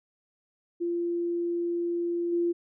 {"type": "tone with level steps", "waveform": "sine", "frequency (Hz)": 344.3, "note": "F4", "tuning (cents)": -25, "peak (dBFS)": [-26, -23], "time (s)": [0.8, 2.53], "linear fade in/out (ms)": 20, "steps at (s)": 2.32, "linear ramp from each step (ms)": 10, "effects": []}